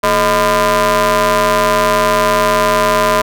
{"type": "ring-modulated tone", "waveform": "sawtooth", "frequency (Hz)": 194.5, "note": "G3", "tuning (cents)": -13, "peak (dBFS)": -3, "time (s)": [0.03, 3.22], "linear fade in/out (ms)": 10, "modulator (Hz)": 818, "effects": []}